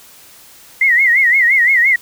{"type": "tone with vibrato", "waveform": "sine", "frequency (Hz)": 2015, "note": "B6", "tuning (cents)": 34, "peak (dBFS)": -8, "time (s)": [0.81, 1.96], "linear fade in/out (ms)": 5, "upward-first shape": "sine", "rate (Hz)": 5.8, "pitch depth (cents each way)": 140, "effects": ["white hiss -42 dBFS RMS until 2.01 s"]}